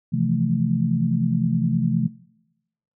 sine chord, F major seventh, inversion second, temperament equal, 130.81 / 164.81 / 174.61 / 220 Hz, C3 / E3 / F3 / A3, 0 / 0 / 0 / 0 cents, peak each -24 dBFS, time 0.12-2.08 s, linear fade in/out 20 ms, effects noise-tail reverb RT60 0.9 s tail -22 dB re dry

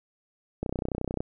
click train, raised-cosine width 2 ms, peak -16 dBFS, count 19, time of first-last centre 0.63-1.205 s, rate 31.3 Hz, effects none

